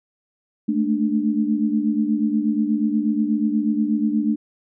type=tone cluster; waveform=sine; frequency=215.2 / 223.5 / 295.6 Hz; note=A3 / A3 / D4; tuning=-38 / +27 / +11 cents; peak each=-22 dBFS; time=0.68-4.36 s; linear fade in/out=10 ms; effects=none